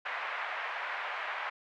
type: band-pass noise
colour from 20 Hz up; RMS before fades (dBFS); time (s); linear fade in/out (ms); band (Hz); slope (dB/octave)
white; -37; 0.05-1.5; 10; 670 to 2200; 24
effects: none